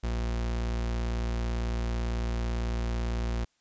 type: tone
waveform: 40% pulse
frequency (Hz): 58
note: A#1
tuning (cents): -8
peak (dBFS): -27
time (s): 0.03-3.45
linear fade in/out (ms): 10
effects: white hiss -72 dBFS RMS until 3.6 s + resampled to 16000 Hz